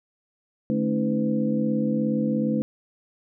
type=tone cluster; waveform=sine; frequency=151.9 / 218.6 / 275.6 / 318 / 505 Hz; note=D#3 / A3 / C#4 / D#4 / B4; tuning=-41 / -11 / -10 / +38 / +39 cents; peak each=-31 / -23 / -29 / -30 / -30 dBFS; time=0.7-2.62 s; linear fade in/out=0 ms; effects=none